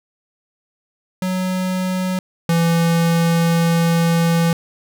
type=tone pair in turn; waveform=square; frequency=185 / 167.54 Hz; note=F#3 / E3; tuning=0 / +28 cents; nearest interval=major second; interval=172 cents; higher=first; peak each=-19 / -14 dBFS; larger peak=second; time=1.22-2.19 / 2.49-4.53 s; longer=second; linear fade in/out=2 ms; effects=none